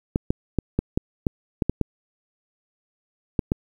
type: clicks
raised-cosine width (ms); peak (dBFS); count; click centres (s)
3; -7; 11; 0.159 / 0.305 / 0.587 / 0.79 / 0.975 / 1.268 / 1.622 / 1.696 / 1.813 / 3.392 / 3.519
effects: 8-bit